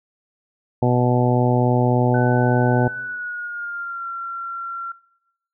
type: harmonic tone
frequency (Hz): 123.47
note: B2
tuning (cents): 0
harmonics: 1 / 2 / 3 / 4 / 5 / 6 / 7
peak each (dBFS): -18 / -21 / -23 / -24 / -25 / -26 / -26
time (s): 0.82-2.88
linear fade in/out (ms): 5
type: tone with pitch glide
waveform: sine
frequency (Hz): 1500 to 1367.6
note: F#6 to F6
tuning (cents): +23 to -37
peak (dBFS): -26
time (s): 2.14-4.92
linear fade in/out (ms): 5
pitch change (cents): -160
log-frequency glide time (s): 2.9-4.06
effects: noise-tail reverb RT60 0.9 s tail -22 dB re dry